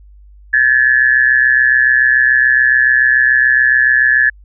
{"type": "tone with amplitude modulation", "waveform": "sine", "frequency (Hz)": 1716, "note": "A6", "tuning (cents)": -44, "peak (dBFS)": -4, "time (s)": [0.53, 4.3], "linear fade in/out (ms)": 10, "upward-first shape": "sine", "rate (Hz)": 127, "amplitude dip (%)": 80, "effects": ["added 50 Hz sine -38 dBFS peak until 4.44 s"]}